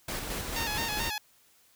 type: noise with tremolo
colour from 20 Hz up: pink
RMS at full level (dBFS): -34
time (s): 0.08-1.1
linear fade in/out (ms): 5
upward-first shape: square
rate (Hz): 4.5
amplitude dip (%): 30
type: tone with vibrato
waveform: 10% pulse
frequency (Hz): 880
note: A5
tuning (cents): 0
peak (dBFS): -23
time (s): 0.56-1.18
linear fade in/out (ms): 2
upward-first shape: square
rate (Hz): 4.6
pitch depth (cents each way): 71
effects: white hiss -63 dBFS RMS until 1.75 s